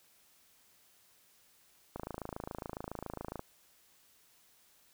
click train, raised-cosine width 1 ms, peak -25 dBFS, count 40, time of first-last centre 1.96-3.394 s, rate 27.2 Hz, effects white hiss -66 dBFS RMS until 4.93 s

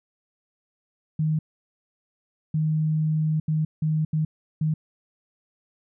sine tone bursts at uneven times, 155.7 Hz, D#3, 2 cents sharp, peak -20 dBFS, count 6, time 1.19-1.39 / 2.54-3.4 / 3.48-3.65 / 3.82-4.05 / 4.13-4.25 / 4.61-4.74 s, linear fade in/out 5 ms, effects none

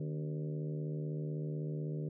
harmonic tone with a mistuned harmonic, 76 Hz, D#2, 40 cents flat, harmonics 2 / 3 / 4 / 5 / 6 / 7 / 8, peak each -36 / -51 / -47 / -46 / -49 / -53 / -59 dBFS, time 0-2.09 s, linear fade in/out 5 ms, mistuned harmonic 4, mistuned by -94 cents, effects none

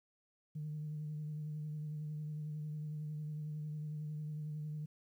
sine tone with vibrato, 151.7 Hz, D#3, 44 cents flat, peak -38 dBFS, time 0.55-4.86 s, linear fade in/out 10 ms, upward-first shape triangle, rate 11 Hz, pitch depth 31 cents each way, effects tanh soft clip ceiling -35 dBFS + 12-bit

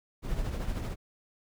brown noise with tremolo, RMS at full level -30 dBFS, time 0.22-0.96 s, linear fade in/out 50 ms, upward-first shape triangle, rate 13 Hz, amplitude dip 55%, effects none

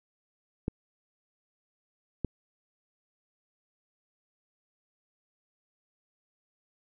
clicks, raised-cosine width 3 ms, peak -16 dBFS, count 2, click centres 0.681 / 2.247 s, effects none

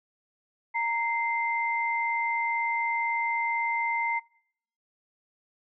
sine tone pair together, 929 / 2086 Hz, A#5 / C7, -6 / -6 cents, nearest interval octave + major second, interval 1400 cents, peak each -28 dBFS, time 0.74-4.2 s, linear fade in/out 20 ms, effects noise-tail reverb RT60 0.7 s tail -24 dB re dry

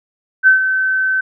sine tone with ADSR envelope, 1533 Hz, G6, 39 cents flat, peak -4 dBFS, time 0.43-1.21 s, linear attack 41 ms, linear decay 120 ms, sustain -9 dB, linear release 8 ms, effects none

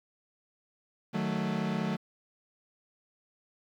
40% pulse chord, D# diminished, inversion none, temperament equal with one note detuned, 154.49 / 185 / 220 Hz, D#3 / F#3 / A3, -12 / 0 / 0 cents, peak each -35 / -32 / -32 dBFS, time 1.13-1.97 s, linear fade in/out 20 ms, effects low-pass 4000 Hz 12 dB/octave + 10-bit

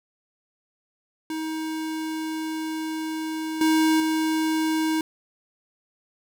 square tone with level steps, 316.5 Hz, D#4, 30 cents sharp, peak -28 / -18 / -22 dBFS, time 1.3-5.01 s, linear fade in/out 2 ms, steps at 3.61 / 4 s, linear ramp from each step 2 ms, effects none

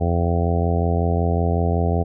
harmonic tone, 85.4 Hz, F2, 38 cents flat, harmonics 1 / 2 / 3 / 4 / 5 / 6 / 7 / 8 / 9, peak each -19 / -24 / -29 / -31 / -27 / -31 / -33 / -28 / -30 dBFS, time 0-2.04 s, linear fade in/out 20 ms, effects none

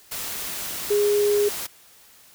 sine tone in noise, 412.3 Hz, G#4, 13 cents flat, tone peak -17 dBFS, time 0.9-1.49 s, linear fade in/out 10 ms, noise white, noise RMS -31 dBFS, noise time 0.11-1.67 s, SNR +11 dB, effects white hiss -52 dBFS RMS until 2.34 s

